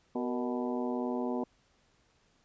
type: harmonic tone with a mistuned harmonic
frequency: 124 Hz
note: B2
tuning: 7 cents sharp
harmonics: 2 / 3 / 4 / 5 / 6 / 7 / 8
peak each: -33 / -37 / -39 / -41 / -43 / -44 / -45 dBFS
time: 0.15-1.44 s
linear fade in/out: 5 ms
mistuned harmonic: 4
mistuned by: -94 cents
effects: pink hiss -69 dBFS RMS until 2.44 s + resampled to 16000 Hz